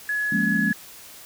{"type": "tone", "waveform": "sine", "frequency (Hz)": 1692, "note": "G#6", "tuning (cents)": 32, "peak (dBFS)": -22, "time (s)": [0.09, 0.73], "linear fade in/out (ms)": 2}
{"type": "chord", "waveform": "sine", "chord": "Bb minor seventh", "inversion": "second", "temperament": "equal", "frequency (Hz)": [174.61, 207.7, 233.1, 277.2], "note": ["F3", "Ab3", "Bb3", "Db4"], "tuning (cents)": [0, 0, 0, 0], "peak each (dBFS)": [-28, -24, -27, -29], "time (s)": [0.32, 0.72], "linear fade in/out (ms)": 5}
{"effects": ["white hiss -44 dBFS RMS until 1.25 s"]}